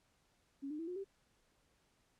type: tone with pitch steps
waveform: sine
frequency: 276.8 / 301.9 / 329.2 / 359 / 391.5 Hz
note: C#4 / D4 / E4 / F4 / G4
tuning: -2 / +48 / -2 / +48 / -2 cents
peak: -40 dBFS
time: 0.62-1.045 s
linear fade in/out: 20 ms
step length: 85 ms
effects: pink hiss -75 dBFS RMS until 2.19 s + low-pass 10000 Hz 12 dB/octave